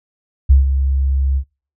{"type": "tone with ADSR envelope", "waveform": "sine", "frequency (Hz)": 67.7, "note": "C#2", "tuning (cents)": -40, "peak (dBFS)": -4, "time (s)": [0.49, 1.44], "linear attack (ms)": 16, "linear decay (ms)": 140, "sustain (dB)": -9, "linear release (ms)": 72, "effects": ["noise-tail reverb RT60 0.4 s tail -25 dB re dry"]}